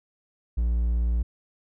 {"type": "tone", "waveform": "triangle", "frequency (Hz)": 58.27, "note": "A#1", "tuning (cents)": 0, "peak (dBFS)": -19, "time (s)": [0.57, 1.23], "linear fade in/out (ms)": 10, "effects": []}